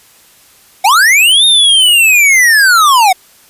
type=linear two-way sweep; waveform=square; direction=up then down; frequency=713 to 3710 to 713 Hz; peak=-5 dBFS; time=0.84-3.13 s; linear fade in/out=10 ms; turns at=1.45 s; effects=white hiss -44 dBFS RMS until 3.49 s + resampled to 32000 Hz